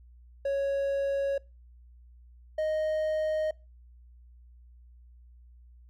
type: tone pair in turn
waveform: triangle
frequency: 554 / 621.8 Hz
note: C#5 / D#5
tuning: -1 / -1 cents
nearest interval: major second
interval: 200 cents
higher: second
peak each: -24 dBFS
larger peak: neither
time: 0.45-1.38 / 2.58-3.51 s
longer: neither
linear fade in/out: 5 ms
effects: noise-tail reverb RT60 0.3 s tail -25 dB re dry + added 60 Hz sine -51 dBFS peak until 5.89 s